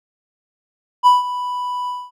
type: tone with ADSR envelope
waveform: triangle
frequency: 989 Hz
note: B5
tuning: 2 cents sharp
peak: -4 dBFS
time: 1.03-2.11 s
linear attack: 36 ms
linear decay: 160 ms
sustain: -15 dB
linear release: 230 ms
effects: none